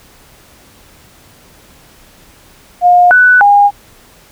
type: tone with pitch steps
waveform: sine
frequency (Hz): 712 / 1490 / 813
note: F5 / F#6 / G#5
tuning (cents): +33 / +12 / -37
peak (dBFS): -3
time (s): 2.81-3.71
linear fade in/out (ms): 50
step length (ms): 300
effects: pink hiss -43 dBFS RMS until 4.31 s